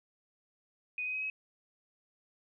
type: tone with pitch steps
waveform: sine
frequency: 2489 / 2511 / 2533 / 2555 Hz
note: D#7 / D#7 / D#7 / D#7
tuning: 0 / +15 / +30 / +45 cents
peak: -33 dBFS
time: 0.98-1.3 s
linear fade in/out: 2 ms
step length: 80 ms
effects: none